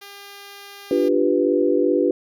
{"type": "tone", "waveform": "5% pulse", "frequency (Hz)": 401.6, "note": "G4", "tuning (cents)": 42, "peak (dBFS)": -27, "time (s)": [0.01, 1.09], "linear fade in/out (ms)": 10}
{"type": "chord", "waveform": "sine", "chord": "G dominant seventh", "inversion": "second", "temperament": "equal", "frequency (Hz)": [293.7, 349.2, 392, 493.9], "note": ["D4", "F4", "G4", "B4"], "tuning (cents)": [0, 0, 0, 0], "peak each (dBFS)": -21, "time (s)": [0.91, 2.11], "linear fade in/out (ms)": 2}
{"effects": []}